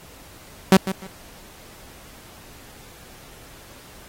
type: tone with echo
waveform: sawtooth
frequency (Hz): 190.3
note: F#3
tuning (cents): +49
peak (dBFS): -5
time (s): 0.72-0.77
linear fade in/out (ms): 2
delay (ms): 150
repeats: 2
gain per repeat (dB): -13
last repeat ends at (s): 1.07
effects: pink hiss -46 dBFS RMS until 4.08 s + AAC 48 kbps